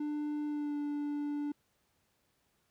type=tone with pitch glide; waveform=triangle; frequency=297.2 to 291.9 Hz; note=D4 to D4; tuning=+21 to -10 cents; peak=-31 dBFS; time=0-1.52 s; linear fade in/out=5 ms; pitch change=-31 cents; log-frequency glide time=0.46-0.76 s; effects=pink hiss -75 dBFS RMS until 2.7 s + high-pass 60 Hz 12 dB/octave